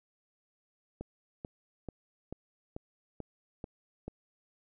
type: click train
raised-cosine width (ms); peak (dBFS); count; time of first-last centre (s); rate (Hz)
2; -26; 8; 1.01-4.08; 2.28
effects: none